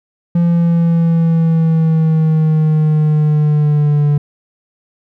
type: exponential sweep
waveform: triangle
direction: down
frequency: 171.7 to 145.8 Hz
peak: -7 dBFS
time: 0.35-4.18 s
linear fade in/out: 5 ms
effects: none